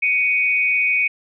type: tone pair together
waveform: sine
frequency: 2242 / 2489 Hz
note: C#7 / D#7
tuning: +19 / 0 cents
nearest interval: major second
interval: 181 cents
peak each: -18 dBFS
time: 0.02-1.08 s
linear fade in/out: 10 ms
effects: none